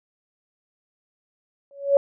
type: tone with exponential growth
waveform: sine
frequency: 560 Hz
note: C#5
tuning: 18 cents sharp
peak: -9 dBFS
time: 1.71-1.97 s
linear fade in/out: 1 ms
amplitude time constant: 55 ms
effects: none